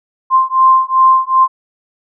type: beating tone pair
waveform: sine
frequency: 1046.5 / 1049.1 Hz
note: C6 / C6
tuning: 0 / +4 cents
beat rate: 2.6 Hz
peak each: -10 dBFS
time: 0.3-1.48 s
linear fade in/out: 50 ms
effects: none